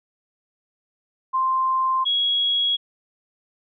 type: tone pair in turn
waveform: sine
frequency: 1046.5 / 3322 Hz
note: C6 / G#7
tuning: 0 / 0 cents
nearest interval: octave + minor sixth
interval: 2000 cents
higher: second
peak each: -18 dBFS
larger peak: neither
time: 1.33-2.05 / 2.05-2.77 s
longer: neither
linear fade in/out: 20 ms
effects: none